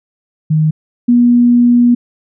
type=tone pair in turn; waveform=sine; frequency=155.56 / 241.3 Hz; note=D#3 / B3; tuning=0 / -40 cents; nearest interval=minor sixth; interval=760 cents; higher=second; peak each=-8 / -5 dBFS; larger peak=second; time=0.5-0.71 / 1.08-1.95 s; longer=second; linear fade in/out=10 ms; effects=none